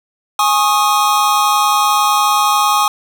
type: chord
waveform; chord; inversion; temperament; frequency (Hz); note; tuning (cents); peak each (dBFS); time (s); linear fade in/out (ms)
square; Ab suspended fourth; none; equal with one note detuned; 830.6 / 1093.5 / 1244.5; Ab5 / Db6 / Eb6; 0 / -24 / 0; -16; 0.39-2.88; 2
effects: none